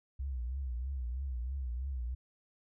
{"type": "tone with vibrato", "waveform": "sine", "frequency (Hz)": 63.9, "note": "C2", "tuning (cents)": -40, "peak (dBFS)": -34, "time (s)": [0.19, 2.15], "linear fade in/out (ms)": 10, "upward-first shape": "triangle", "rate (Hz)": 3.1, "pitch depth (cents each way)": 160, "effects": []}